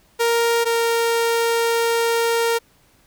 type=tone pair in turn; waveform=sawtooth; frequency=466.2 / 463.2 Hz; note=A#4 / A#4; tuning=0 / -11 cents; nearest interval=unison; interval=11 cents; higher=first; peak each=-12 / -13 dBFS; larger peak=first; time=0.19-0.65 / 0.65-2.59 s; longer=second; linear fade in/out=20 ms; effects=pink hiss -57 dBFS RMS until 3.06 s